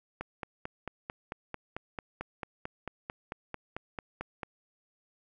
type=click train; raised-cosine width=0.5 ms; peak=-21 dBFS; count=20; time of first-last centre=0.21-4.432 s; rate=4.5 Hz; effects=none